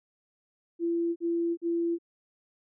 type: tone bursts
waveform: sine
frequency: 338.5 Hz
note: E4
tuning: 46 cents sharp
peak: -25 dBFS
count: 3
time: 0.79-1.986 s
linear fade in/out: 50 ms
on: 370 ms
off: 43 ms
effects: none